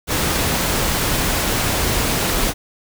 pink noise, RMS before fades -19 dBFS, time 0.07-2.54 s, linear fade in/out 50 ms, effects none

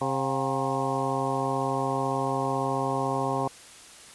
harmonic tone with a mistuned harmonic, 134 Hz, C3, 42 cents sharp, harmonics 1 / 2 / 3 / 4 / 5 / 6 / 7 / 8, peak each -33 / -33 / -33 / -33 / -33 / -33 / -33 / -33 dBFS, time 0.01-3.48 s, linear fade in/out 5 ms, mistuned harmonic 5, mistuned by +96 cents, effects white hiss -48 dBFS RMS until 4.14 s + resampled to 24000 Hz

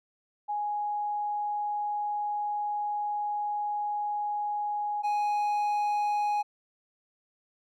sine / triangle tone pair in turn, 831 / 831 Hz, G#5 / G#5, +1 / +1 cents, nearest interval unison, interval 0 cents, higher neither, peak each -28 / -23 dBFS, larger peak second, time 0.48-5.03 / 5.03-6.43 s, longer first, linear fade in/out 20 ms, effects none

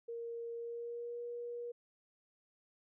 sine tone with pitch glide, 466.2 to 477.6 Hz, A#4 to A#4, 0 to +42 cents, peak -40 dBFS, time 0.08-1.72 s, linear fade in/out 10 ms, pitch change +42 cents, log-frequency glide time 0.54-1.22 s, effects none

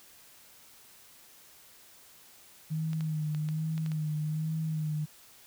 sine tone with vibrato, 155.7 Hz, D#3, 2 cents sharp, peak -29 dBFS, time 2.7-5.06 s, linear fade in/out 20 ms, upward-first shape sine, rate 1.2 Hz, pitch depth 41 cents each way
clicks, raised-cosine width 0.2 ms, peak -28 dBFS, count 7, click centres 2.932 / 3.008 / 3.348 / 3.488 / 3.779 / 3.862 / 3.918 s
effects white hiss -56 dBFS RMS until 5.46 s

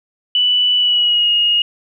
sine tone with pitch glide, 2970 to 2866 Hz, F#7 to F7, +6 to +44 cents, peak -11 dBFS, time 0.35-1.62 s, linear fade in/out 2 ms, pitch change -62 cents, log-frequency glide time 0.76-1.31 s, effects none

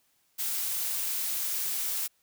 blue noise, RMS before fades -31 dBFS, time 0.38-2.08 s, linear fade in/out 20 ms, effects white hiss -70 dBFS RMS until 2.22 s

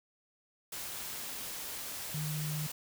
sine tone in noise, 152.5 Hz, D#3, 34 cents flat, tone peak -34 dBFS, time 2.14-2.67 s, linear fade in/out 5 ms, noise white, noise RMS -41 dBFS, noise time 0.72-2.72 s, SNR +4 dB, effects none

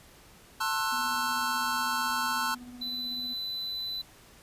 square chord, F# half-diminished seventh, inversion first, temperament just, 888 / 1065.6 / 1332 / 1480 Hz, A5 / C6 / E6 / F#6, +16 / +31 / +18 / 0 cents, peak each -34 dBFS, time 0.6-2.55 s, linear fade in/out 10 ms
triangle tone with tremolo, 246.1 Hz, B3, 6 cents flat, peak -39 dBFS, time 0.92-3.34 s, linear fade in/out 5 ms, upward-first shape sine, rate 16 Hz, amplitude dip 45%
triangle tone, 4002 Hz, B7, 22 cents sharp, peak -31 dBFS, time 2.81-4.02 s, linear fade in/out 10 ms
effects pink hiss -55 dBFS RMS until 4.42 s + resampled to 32000 Hz

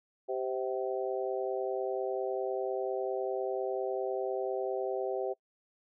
harmonic tone with a mistuned harmonic, 130 Hz, C3, 11 cents flat, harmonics 3 / 4 / 5 / 6, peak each -34 / -36 / -38 / -40 dBFS, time 0.28-5.34 s, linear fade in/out 20 ms, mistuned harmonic 6, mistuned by -35 cents, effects noise-tail reverb RT60 0.1 s tail -23 dB re dry

